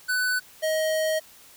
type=tone pair in turn; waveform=square; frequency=1498 / 629.8 Hz; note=F#6 / D#5; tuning=+21 / +21 cents; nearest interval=octave + minor third; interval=1500 cents; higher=first; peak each=-23 dBFS; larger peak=neither; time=0.08-0.4 / 0.62-1.2 s; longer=second; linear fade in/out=20 ms; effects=white hiss -51 dBFS RMS until 1.56 s